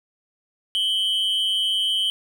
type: tone pair together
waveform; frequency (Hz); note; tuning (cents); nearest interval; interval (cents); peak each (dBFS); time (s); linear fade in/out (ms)
triangle; 2998 / 3194; F#7 / G7; +22 / +32; minor second; 110; -21; 0.75-2.1; 0
effects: none